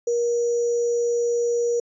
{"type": "tone with sample-and-hold", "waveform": "sine", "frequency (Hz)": 474.1, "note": "A#4", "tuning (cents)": 29, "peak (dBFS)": -19, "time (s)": [0.07, 1.8], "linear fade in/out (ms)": 5, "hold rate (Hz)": 6300, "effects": ["resampled to 24000 Hz"]}